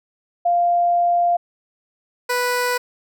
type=tone pair in turn; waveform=sine / 15% pulse; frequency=697 / 492.9 Hz; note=F5 / B4; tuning=-4 / -3 cents; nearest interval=tritone; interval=599 cents; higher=first; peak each=-14 / -12 dBFS; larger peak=second; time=0.45-1.37 / 2.29-2.78 s; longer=first; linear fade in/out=10 ms; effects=none